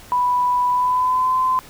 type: tone with pitch glide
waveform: sine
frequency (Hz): 987.8 to 1027.4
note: B5 to C6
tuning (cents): 0 to -32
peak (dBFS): -15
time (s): 0.12-1.59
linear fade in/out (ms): 0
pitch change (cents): +68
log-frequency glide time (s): 0.69-1.36
effects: pink hiss -43 dBFS RMS until 1.69 s